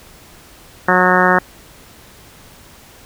harmonic tone, 182.4 Hz, F#3, 24 cents flat, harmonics 1 / 2 / 3 / 4 / 5 / 6 / 7 / 8 / 9 / 10, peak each -19 / -19 / -19 / -19 / -19 / -19 / -19 / -19 / -19 / -19 dBFS, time 0.88-1.39 s, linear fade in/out 5 ms, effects pink hiss -43 dBFS RMS until 3.05 s

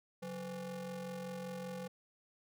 square ring-modulated tone, 161.7 Hz, E3, 33 cents flat, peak -39 dBFS, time 0.22-1.88 s, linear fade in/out 10 ms, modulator 346 Hz, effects none

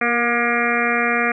harmonic tone with a mistuned harmonic, 238.1 Hz, A#3, 37 cents sharp, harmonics 1 / 2 / 3 / 5 / 6 / 7 / 8 / 9 / 10, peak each -25 / -25 / -25 / -25 / -25 / -25 / -25 / -25 / -25 dBFS, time 0.01-1.32 s, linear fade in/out 5 ms, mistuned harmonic 2, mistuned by -18 cents, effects none

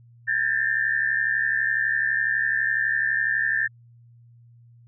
sine tone cluster, 1607 / 1729 / 1801 Hz, G6 / A6 / A6, +43 / -31 / +40 cents, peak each -27 / -26 / -23 dBFS, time 0.27-3.68 s, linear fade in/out 20 ms, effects added 118 Hz sine -49 dBFS peak until 4.87 s

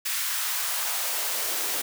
white noise with high-pass filter sweep, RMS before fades -28 dBFS, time 0.05-1.82 s, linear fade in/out 10 ms, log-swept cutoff 1600 to 330 Hz, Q 1.2, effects none

